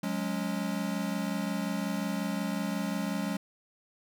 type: chord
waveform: square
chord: F# suspended second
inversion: none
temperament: equal with one note detuned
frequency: 182.13 / 207.7 / 277.2 Hz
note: F#3 / G#3 / C#4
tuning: -27 / 0 / 0 cents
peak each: -35 / -34 / -37 dBFS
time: 0.03-3.37 s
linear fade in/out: 5 ms
effects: none